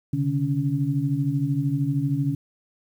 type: tone cluster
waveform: sine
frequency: 133.7 / 146.7 / 280.2 Hz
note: C3 / D3 / C#4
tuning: +38 / -2 / +19 cents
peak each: -26 / -24 / -26 dBFS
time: 0.13-2.35 s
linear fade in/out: 5 ms
effects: 9-bit